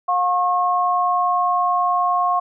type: tone pair together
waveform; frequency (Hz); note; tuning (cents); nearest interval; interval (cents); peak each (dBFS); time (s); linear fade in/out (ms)
sine; 715 / 1085.3; F5 / C#6; +41 / -37; perfect fifth; 722; -19 / -18; 0.08-2.4; 10
effects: none